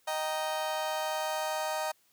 35% pulse chord, Eb major, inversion none, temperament just, 622.3 / 777.8 / 933.4 Hz, Eb5 / G5 / Bb5, 0 / -14 / +2 cents, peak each -32 / -35 / -34 dBFS, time 0.07-1.92 s, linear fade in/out 10 ms, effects white hiss -68 dBFS RMS until 2.12 s + high-pass 80 Hz 12 dB/octave

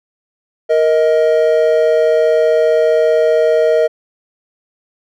triangle tone pair together, 467.6 / 629 Hz, A#4 / D#5, +5 / +19 cents, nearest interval perfect fourth, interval 514 cents, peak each -10 dBFS, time 0.69-3.88 s, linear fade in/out 20 ms, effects none

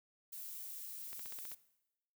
violet noise, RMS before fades -47 dBFS, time 0.32-1.55 s, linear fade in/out 10 ms
click train, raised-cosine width 0.2 ms, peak -33 dBFS, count 7, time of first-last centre 1.13-1.517 s, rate 15.5 Hz
effects noise-tail reverb RT60 0.9 s tail -18 dB re dry

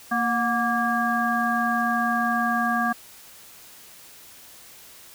harmonic tone with a mistuned harmonic, 233.1 Hz, A#3, in tune, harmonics 1 / 3 / 5 / 7, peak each -26 / -26 / -26 / -26 dBFS, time 0.11-2.93 s, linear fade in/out 10 ms, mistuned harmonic 3, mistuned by +64 cents, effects white hiss -47 dBFS RMS until 5.14 s

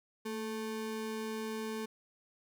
square ring-modulated tone, 329.6 Hz, E4, in tune, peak -34 dBFS, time 0.25-1.86 s, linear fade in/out 10 ms, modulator 106 Hz, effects none

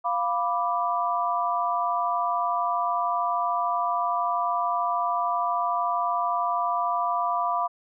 sine chord, B diminished, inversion second, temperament equal, 698.5 / 987.8 / 1174.7 Hz, F5 / B5 / D6, 0 / 0 / 0 cents, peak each -27 dBFS, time 0.04-7.68 s, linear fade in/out 20 ms, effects none

